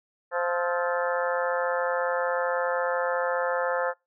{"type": "harmonic tone with a mistuned harmonic", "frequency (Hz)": 174.61, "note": "F3", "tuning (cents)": 0, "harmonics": [3, 4, 5, 6, 7, 8, 9, 10], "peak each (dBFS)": [-27, -34, -33, -35, -35, -36, -38, -34], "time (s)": [0.31, 3.94], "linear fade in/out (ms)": 50, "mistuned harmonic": 7, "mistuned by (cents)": 89, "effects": ["noise-tail reverb RT60 0.2 s tail -22 dB re dry"]}